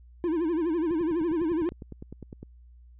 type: tone with vibrato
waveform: triangle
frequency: 329.6 Hz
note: E4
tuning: in tune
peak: -22 dBFS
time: 0.24-1.69 s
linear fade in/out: 0 ms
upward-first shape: sine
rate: 12 Hz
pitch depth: 130 cents each way
type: click train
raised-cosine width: 3 ms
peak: -27 dBFS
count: 16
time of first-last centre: 0.91-2.43 s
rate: 9.87 Hz
effects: added 60 Hz sine -49 dBFS peak until 2.99 s + resampled to 8000 Hz